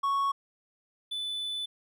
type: tone pair in turn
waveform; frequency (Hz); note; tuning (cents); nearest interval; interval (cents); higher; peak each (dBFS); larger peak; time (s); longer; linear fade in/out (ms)
triangle; 1108.7 / 3494; C#6 / A7; 0 / -13; octave + minor sixth; 1987; second; -23 / -30; first; 0.03-0.32 / 1.11-1.66; second; 10
effects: none